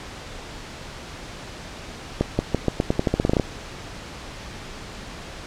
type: accelerating click train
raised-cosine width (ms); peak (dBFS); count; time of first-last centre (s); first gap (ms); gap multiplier
2; -5; 15; 2.21-3.398; 180; 0.87
effects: pink hiss -37 dBFS RMS until 5.46 s + low-pass 6000 Hz 12 dB/octave